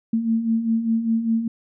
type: beating tone pair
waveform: sine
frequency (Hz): 222.6 / 227.6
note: A3 / A#3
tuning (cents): +20 / -41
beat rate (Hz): 5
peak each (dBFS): -26 / -19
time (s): 0.13-1.48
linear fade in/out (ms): 5
effects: none